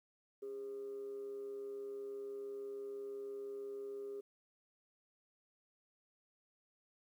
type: tone with amplitude modulation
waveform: sine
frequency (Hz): 405.3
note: G#4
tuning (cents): -42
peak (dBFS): -39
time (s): 0.42-4.21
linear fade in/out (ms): 10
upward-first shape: sine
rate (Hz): 126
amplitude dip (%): 45
effects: tanh soft clip ceiling -38 dBFS + 12-bit